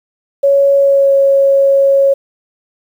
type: tone with pitch glide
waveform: sine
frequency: 557 to 550.3 Hz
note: C#5 to C#5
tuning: +8 to -13 cents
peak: -6 dBFS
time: 0.43-2.14 s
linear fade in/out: 10 ms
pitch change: -21 cents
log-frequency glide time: 0.76-1.14 s
effects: 7-bit